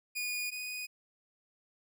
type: tone pair in turn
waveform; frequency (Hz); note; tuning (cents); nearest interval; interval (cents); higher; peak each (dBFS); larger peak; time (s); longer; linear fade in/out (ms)
sawtooth; 2453 / 2482; D#7 / D#7; -25 / -5; unison; 20; second; -30 / -34; first; 0.15-0.51 / 0.51-0.87; neither; 20
effects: none